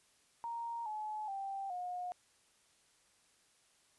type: tone with pitch steps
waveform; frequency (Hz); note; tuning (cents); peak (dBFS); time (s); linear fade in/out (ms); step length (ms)
sine; 932.3 / 854.9 / 784 / 718.9; A#5 / G#5 / G5 / F5; 0 / +50 / 0 / +50; -38; 0.44-2.12; 0; 420
effects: white hiss -70 dBFS RMS until 3.98 s + resampled to 24000 Hz